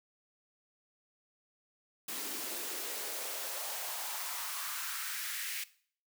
white noise with high-pass filter sweep, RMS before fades -39 dBFS, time 2.08-5.64 s, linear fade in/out 5 ms, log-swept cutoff 240 to 2100 Hz, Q 2.4, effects noise-tail reverb RT60 0.5 s tail -18 dB re dry

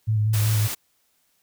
sine tone with vibrato, 107.8 Hz, A2, 35 cents flat, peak -18 dBFS, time 0.07-0.68 s, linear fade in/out 20 ms, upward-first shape square, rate 5.2 Hz, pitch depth 25 cents each way
white noise, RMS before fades -30 dBFS, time 0.33-0.75 s, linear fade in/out 10 ms
effects white hiss -67 dBFS RMS until 1.42 s

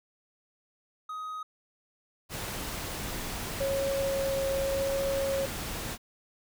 triangle tone, 1256 Hz, D#6, 16 cents sharp, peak -33 dBFS, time 1.09-1.43 s, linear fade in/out 5 ms
pink noise, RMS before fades -36 dBFS, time 2.29-5.98 s, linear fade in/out 50 ms
sine tone with vibrato, 546 Hz, C#5, 26 cents flat, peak -27 dBFS, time 3.6-5.46 s, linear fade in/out 10 ms, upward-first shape triangle, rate 0.88 Hz, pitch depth 9 cents each way
effects none

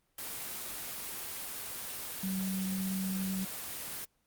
sine tone in noise, 189.8 Hz, F#3, 44 cents sharp, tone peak -32 dBFS, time 2.23-3.45 s, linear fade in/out 5 ms, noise white, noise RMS -40 dBFS, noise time 0.18-4.05 s, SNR +5 dB, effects pink hiss -75 dBFS RMS until 4.26 s + Opus 24 kbps

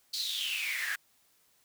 pink noise with high-pass filter sweep, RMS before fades -34 dBFS, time 0.13-0.96 s, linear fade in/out 10 ms, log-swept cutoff 4500 to 1600 Hz, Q 9.5, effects white hiss -68 dBFS RMS until 1.64 s

